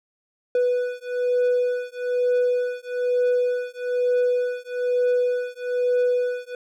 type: beating tone pair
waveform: triangle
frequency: 493.2 / 494.3 Hz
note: B4 / B4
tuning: -2 / +1 cents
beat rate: 1.1 Hz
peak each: -21 dBFS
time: 0.55-6.55 s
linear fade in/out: 2 ms
effects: none